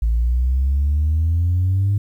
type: exponential sweep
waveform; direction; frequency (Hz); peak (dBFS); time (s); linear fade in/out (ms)
sine; up; 55 to 102.4; -13; 0.02-1.98; 5
effects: tanh soft clip ceiling -12 dBFS + 9-bit